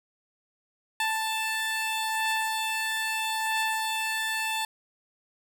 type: beating tone pair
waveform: 15% pulse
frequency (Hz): 881 / 881.77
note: A5 / A5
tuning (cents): +2 / +3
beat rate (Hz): 0.77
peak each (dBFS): -29 / -21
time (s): 1-4.65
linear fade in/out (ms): 2
effects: none

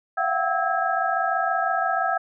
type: tone cluster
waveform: sine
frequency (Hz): 678 / 704 / 759 / 1303 / 1633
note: E5 / F5 / F#5 / E6 / G#6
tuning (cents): +49 / +14 / +44 / -20 / -30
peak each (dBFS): -28 / -30 / -25 / -26 / -28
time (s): 0.17-2.18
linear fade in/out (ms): 10
effects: none

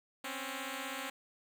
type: beating tone pair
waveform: 5% pulse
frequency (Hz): 260 / 276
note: C4 / C#4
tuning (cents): -11 / -7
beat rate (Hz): 16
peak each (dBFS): -30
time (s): 0.24-1.1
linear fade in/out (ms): 5
effects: none

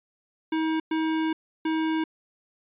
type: tone bursts at uneven times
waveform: square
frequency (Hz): 318.3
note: D#4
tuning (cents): +39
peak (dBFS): -24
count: 3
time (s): 0.52-0.8 / 0.91-1.33 / 1.65-2.04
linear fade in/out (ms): 5
effects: resampled to 8000 Hz

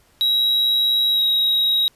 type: tone with pitch glide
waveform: triangle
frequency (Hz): 3856 to 3816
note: B7 to A#7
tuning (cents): -42 to +40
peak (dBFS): -14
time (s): 0.21-1.88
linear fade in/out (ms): 0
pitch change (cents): -18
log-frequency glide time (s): 1.11-1.23
effects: pink hiss -57 dBFS RMS until 1.95 s + resampled to 32000 Hz

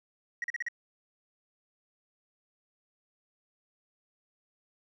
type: tone bursts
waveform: sine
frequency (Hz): 1902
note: A#6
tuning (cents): +34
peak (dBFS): -28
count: 5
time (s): 0.42-0.685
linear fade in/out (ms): 2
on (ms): 21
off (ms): 40
effects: tanh soft clip ceiling -29 dBFS + 11-bit

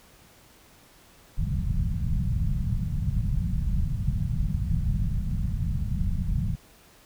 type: low-pass noise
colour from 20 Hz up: pink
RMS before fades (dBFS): -26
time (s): 1.37-6.56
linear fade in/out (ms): 20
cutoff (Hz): 190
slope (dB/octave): 48
effects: pink hiss -55 dBFS RMS until 7.05 s

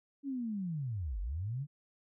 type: linear two-way sweep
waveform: sine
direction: down then up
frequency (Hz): 286.5 to 43.65 to 150.6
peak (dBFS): -34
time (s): 0.23-1.67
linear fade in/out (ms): 50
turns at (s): 1.2
effects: none

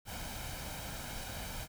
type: noise with comb filter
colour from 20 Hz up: pink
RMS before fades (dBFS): -42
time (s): 0.05-1.68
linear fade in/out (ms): 50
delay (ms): 1.3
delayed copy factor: +0.55
effects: none

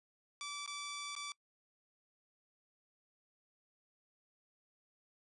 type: tone with dropouts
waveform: 10% pulse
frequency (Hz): 1159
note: D6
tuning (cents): -23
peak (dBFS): -33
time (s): 0.41-1.32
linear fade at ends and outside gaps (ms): 1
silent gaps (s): 0.662-0.676 / 1.152-1.163
effects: noise-tail reverb RT60 0.1 s tail -23 dB re dry + resampled to 24000 Hz

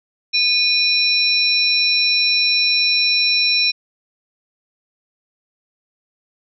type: tone cluster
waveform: sine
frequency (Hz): 2467 / 3982 / 5470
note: D#7 / B7 / F8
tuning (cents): -15 / +14 / -37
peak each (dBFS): -18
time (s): 0.33-3.72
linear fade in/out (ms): 20
effects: none

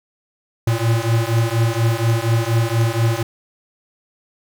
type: beating tone pair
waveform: square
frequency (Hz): 112.7 / 116.9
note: A2 / A#2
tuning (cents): +42 / +5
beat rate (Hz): 4.2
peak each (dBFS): -19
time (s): 0.67-3.23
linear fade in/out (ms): 5
effects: none

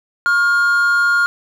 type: tone pair together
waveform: triangle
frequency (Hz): 1100 / 1413.6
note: C#6 / F6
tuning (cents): -14 / +21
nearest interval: major third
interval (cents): 435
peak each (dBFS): -22 / -10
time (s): 0.26-1.26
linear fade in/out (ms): 0
effects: none

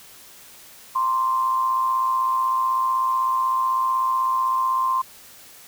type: tone with amplitude modulation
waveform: sine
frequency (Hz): 1046.5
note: C6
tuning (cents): 0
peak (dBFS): -16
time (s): 0.95-5.02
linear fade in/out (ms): 10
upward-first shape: sine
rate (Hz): 116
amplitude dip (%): 50
effects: white hiss -46 dBFS RMS until 5.67 s

